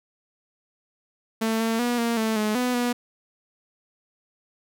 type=tone with pitch steps; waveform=sawtooth; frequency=223.2 / 226 / 241.8 / 233.1 / 221.1 / 213.1 / 248.7 / 243.1 Hz; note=A3 / A3 / B3 / A#3 / A3 / G#3 / B3 / B3; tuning=+25 / +47 / -36 / 0 / +9 / +45 / +12 / -27 cents; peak=-18 dBFS; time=1.41-2.93 s; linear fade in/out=10 ms; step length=190 ms; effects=none